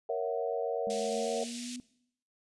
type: chord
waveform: sine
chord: F# dominant seventh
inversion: first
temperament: equal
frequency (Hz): 466.2 / 554.4 / 659.3 / 740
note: A#4 / C#5 / E5 / F#5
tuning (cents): 0 / 0 / 0 / 0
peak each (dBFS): -33 / -36 / -35 / -38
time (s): 0.09-1.44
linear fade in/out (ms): 5
type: linear sweep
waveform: sine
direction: up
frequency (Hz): 210 to 249.2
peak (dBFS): -39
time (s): 0.87-1.8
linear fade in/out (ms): 0
type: band-pass noise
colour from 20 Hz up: white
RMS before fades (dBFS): -44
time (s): 0.9-1.76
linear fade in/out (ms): 0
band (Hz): 2400 to 8400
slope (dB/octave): 24
effects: noise-tail reverb RT60 0.7 s tail -19 dB re dry + resampled to 24000 Hz